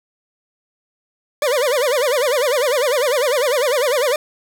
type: tone with vibrato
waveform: 40% pulse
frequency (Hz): 539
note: C#5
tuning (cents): -49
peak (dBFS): -14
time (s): 1.42-4.16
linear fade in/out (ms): 2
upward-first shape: sine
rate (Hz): 10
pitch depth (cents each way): 220
effects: none